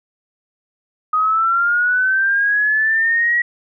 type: linear sweep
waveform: sine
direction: up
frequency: 1244.5 to 1925 Hz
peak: -13 dBFS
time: 1.13-3.42 s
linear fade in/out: 5 ms
effects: none